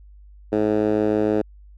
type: tone with band-pass filter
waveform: 10% pulse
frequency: 106.6 Hz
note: G#2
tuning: 46 cents sharp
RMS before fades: -20 dBFS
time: 0.52-1.42 s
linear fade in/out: 10 ms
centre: 390 Hz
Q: 1.5
effects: added 50 Hz sine -43 dBFS peak until 1.77 s